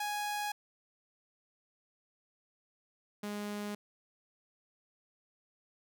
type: tone pair in turn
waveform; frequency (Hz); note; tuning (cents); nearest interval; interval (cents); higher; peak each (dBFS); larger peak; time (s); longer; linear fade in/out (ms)
sawtooth; 830.6 / 206.8; G#5 / G#3; 0 / -7; 2 octaves; 2407; first; -30 / -33; first; 0-0.52 / 3.23-3.75; neither; 5
effects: none